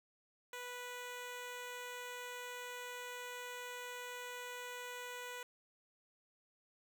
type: tone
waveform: 10% pulse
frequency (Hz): 492.1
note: B4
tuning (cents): -6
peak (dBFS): -36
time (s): 0.53-5.43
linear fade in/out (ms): 2
effects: none